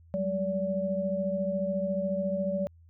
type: tone cluster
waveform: sine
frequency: 187.2 / 201.3 / 575 Hz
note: F#3 / G3 / D5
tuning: +20 / +46 / -37 cents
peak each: -32 / -35 / -29 dBFS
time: 0.14-2.67 s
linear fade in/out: 0 ms
effects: added 83 Hz sine -53 dBFS peak until 2.89 s

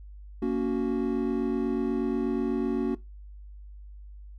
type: chord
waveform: triangle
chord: F# major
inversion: first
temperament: equal with one note detuned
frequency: 233.1 / 281.2 / 370 Hz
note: A#3 / C#4 / F#4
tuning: 0 / +25 / 0 cents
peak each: -27 dBFS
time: 0.42-2.95 s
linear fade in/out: 5 ms
effects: noise-tail reverb RT60 0.2 s tail -19 dB re dry + added 50 Hz sine -42 dBFS peak until 4.38 s

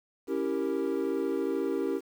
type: chord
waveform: triangle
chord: C# diminished seventh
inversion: none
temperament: equal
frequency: 277.2 / 329.6 / 392 / 466.2 Hz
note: C#4 / E4 / G4 / Bb4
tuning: 0 / 0 / 0 / 0 cents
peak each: -31 / -31 / -29 / -32 dBFS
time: 0.27-2.01 s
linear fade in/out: 50 ms
effects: tanh soft clip ceiling -16 dBFS + 9-bit

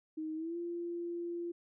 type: tone with pitch glide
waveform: sine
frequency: 313.7 to 344.1 Hz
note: D#4 to F4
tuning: +14 to -26 cents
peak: -36 dBFS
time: 0.17-1.52 s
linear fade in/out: 10 ms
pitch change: +160 cents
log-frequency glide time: 0.35-0.57 s
effects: none

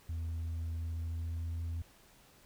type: tone with pitch glide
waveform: sine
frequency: 82.3 to 83.4 Hz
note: E2 to E2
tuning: -2 to +21 cents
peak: -32 dBFS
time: 0.09-1.82 s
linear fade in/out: 5 ms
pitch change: +23 cents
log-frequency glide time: 0.79-1.59 s
effects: tanh soft clip ceiling -34 dBFS + pink hiss -62 dBFS RMS until 2.45 s

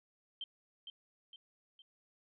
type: tone with echo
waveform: sine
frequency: 3136 Hz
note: G7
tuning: in tune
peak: -39 dBFS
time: 0.41-0.44 s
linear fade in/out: 2 ms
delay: 460 ms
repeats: 3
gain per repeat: -6 dB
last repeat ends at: 1.82 s
effects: none

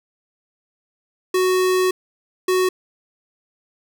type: tone bursts at uneven times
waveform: square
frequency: 370 Hz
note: F#4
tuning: in tune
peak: -16 dBFS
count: 2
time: 1.34-1.91 / 2.48-2.69 s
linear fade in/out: 5 ms
effects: none

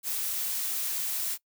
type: noise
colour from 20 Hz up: blue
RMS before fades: -31 dBFS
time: 0.03-1.38 s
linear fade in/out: 50 ms
effects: noise-tail reverb RT60 0.1 s tail -22 dB re dry

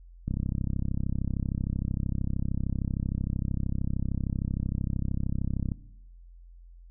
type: click train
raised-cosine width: 5 ms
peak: -17 dBFS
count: 181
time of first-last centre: 0.28-5.718 s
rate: 33.1 Hz
effects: noise-tail reverb RT60 0.8 s tail -18 dB re dry + added 43 Hz sine -47 dBFS peak until 6.9 s

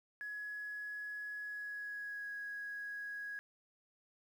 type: tone with pitch glide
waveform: sine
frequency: 1683 to 1659.8 Hz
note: G#6 to G#6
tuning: +23 to -1 cents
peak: -40 dBFS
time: 0.21-3.39 s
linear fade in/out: 0 ms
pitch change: -24 cents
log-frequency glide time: 1.41-2.31 s
effects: tanh soft clip ceiling -36 dBFS + 11-bit

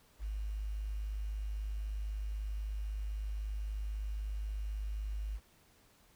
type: tone with quantisation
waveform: sine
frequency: 51.91 Hz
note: G#1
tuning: in tune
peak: -35 dBFS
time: 0.19-5.4 s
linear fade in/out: 50 ms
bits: 10
effects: pink hiss -66 dBFS RMS until 6.15 s

